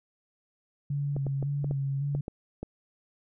sine tone with vibrato, 140 Hz, C#3, 18 cents sharp, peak -27 dBFS, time 0.9-2.21 s, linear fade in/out 5 ms, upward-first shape square, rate 1.8 Hz, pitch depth 31 cents each way
clicks, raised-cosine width 2 ms, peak -22 dBFS, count 8, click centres 1.165 / 1.267 / 1.427 / 1.644 / 1.711 / 2.15 / 2.281 / 2.63 s
effects none

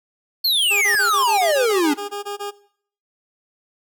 square exponential sweep, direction down, 4435 to 277.2 Hz, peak -16 dBFS, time 0.44-1.94 s, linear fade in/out 10 ms
20% pulse tone bursts, 407.2 Hz, G#4, 34 cents flat, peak -21 dBFS, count 13, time 0.7-2.512 s, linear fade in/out 20 ms, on 120 ms, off 21 ms
clicks, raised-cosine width 0.5 ms, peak -23 / -19 dBFS, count 2, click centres 0.942 / 0.95 s
effects noise-tail reverb RT60 0.6 s tail -19 dB re dry

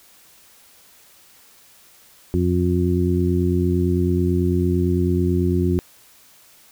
harmonic tone, 89 Hz, F2, 33 cents sharp, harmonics 1 / 2 / 3 / 4, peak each -20 / -22 / -24 / -22 dBFS, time 2.34-5.79 s, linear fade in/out 0 ms, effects white hiss -51 dBFS RMS until 6.71 s

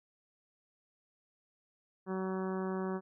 harmonic tone, 188.4 Hz, F#3, 32 cents sharp, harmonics 1 / 2 / 3 / 4 / 5 / 6 / 7 / 8 / 9, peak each -36 / -37 / -46 / -47 / -47 / -47 / -52 / -52 / -55 dBFS, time 2.06-3.01 s, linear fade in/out 50 ms, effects none

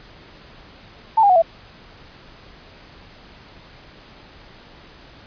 sine tone with pitch steps, 891 / 807.7 / 732.1 / 663.7 Hz, A5 / G#5 / F#5 / E5, +22 / -48 / -19 / +12 cents, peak -10 dBFS, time 1.17-1.422 s, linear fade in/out 10 ms, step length 63 ms, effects pink hiss -45 dBFS RMS until 5.26 s + resampled to 11025 Hz

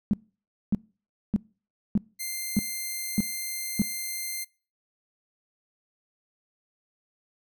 sine tone bursts, 207.5 Hz, G#3, 1 cent flat, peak -18 dBFS, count 7, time 0.11-3.818 s, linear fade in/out 0 ms, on 24 ms, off 590 ms
5% pulse tone, 2093 Hz, C7, in tune, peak -21 dBFS, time 2.19-4.45 s, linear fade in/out 20 ms
effects noise-tail reverb RT60 0.4 s tail -26 dB re dry

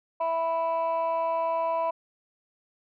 sine tone pair together, 659.3 / 987.8 Hz, E5 / B5, 0 / 0 cents, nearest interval perfect fifth, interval 700 cents, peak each -25 / -25 dBFS, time 0.2-1.91 s, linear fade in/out 10 ms, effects tanh soft clip ceiling -21 dBFS

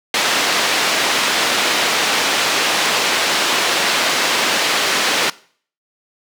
white band-pass noise, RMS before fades -17 dBFS, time 0.14-5.3 s, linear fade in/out 2 ms, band 270 to 4000 Hz, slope 12 dB/octave, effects noise-tail reverb RT60 0.5 s tail -21 dB re dry

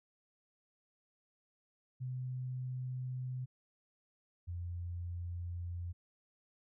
sine tone pair in turn, 127.5 / 87.17 Hz, C3 / F2, -44 / -3 cents, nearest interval perfect fifth, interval 659 cents, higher first, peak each -37 / -38 dBFS, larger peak first, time 2-3.46 / 4.47-5.93 s, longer neither, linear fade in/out 20 ms, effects none

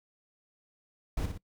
brown noise with echo, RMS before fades -30 dBFS, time 1.17-1.26 s, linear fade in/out 5 ms, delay 59 ms, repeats 2, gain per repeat -6 dB, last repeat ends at 1.378 s, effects noise-tail reverb RT60 0.1 s tail -22 dB re dry

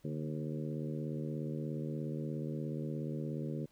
harmonic tone with a mistuned harmonic, 76.9 Hz, D#2, 20 cents flat, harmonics 2 / 3 / 4 / 5 / 6 / 7, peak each -38 / -42 / -44 / -46 / -48 / -49 dBFS, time 0.04-3.66 s, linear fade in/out 10 ms, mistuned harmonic 2, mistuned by -76 cents, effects pink hiss -70 dBFS RMS until 3.71 s

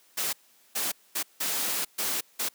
white noise bursts at uneven times, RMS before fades -29 dBFS, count 6, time 0.17-0.33 / 0.75-0.92 / 1.15-1.23 / 1.4-1.85 / 1.98-2.21 / 2.39-2.49 s, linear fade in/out 10 ms, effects white hiss -61 dBFS RMS until 2.54 s + high-pass 200 Hz 12 dB/octave

